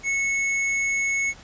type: tone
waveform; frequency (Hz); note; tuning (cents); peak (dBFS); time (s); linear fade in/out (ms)
square; 2200; C#7; -14; -22; 0.03-1.34; 50
effects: pink hiss -47 dBFS RMS until 1.43 s + resampled to 16000 Hz